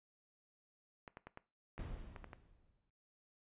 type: clicks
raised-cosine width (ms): 0.5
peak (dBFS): -34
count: 8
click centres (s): 1.078 / 1.171 / 1.27 / 1.374 / 1.78 / 2.162 / 2.243 / 2.332
type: noise with exponential decay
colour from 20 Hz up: brown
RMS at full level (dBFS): -42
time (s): 1.79-2.9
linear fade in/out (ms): 2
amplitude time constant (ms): 240
effects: noise-tail reverb RT60 0.3 s tail -19 dB re dry + resampled to 8000 Hz